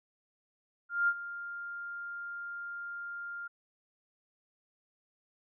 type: tone with ADSR envelope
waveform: sine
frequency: 1400 Hz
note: F6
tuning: 4 cents sharp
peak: -23 dBFS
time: 0.89-3.48 s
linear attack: 190 ms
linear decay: 54 ms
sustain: -15 dB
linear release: 12 ms
effects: none